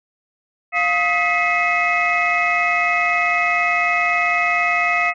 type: tone cluster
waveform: sine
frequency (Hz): 702 / 1263 / 1973 / 2131 / 2558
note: F5 / D#6 / B6 / C7 / D#7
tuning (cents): +9 / +26 / -2 / +31 / +47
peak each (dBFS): -21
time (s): 0.72-5.14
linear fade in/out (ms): 50
effects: tanh soft clip ceiling -8 dBFS